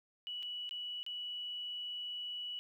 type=tone with dropouts; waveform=sine; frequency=2945 Hz; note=F#7; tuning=9 cents flat; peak=-39 dBFS; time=0.27-2.59 s; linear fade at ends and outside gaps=0 ms; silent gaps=0.426-0.43 / 0.692-0.71 / 1.03-1.064 s; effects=12-bit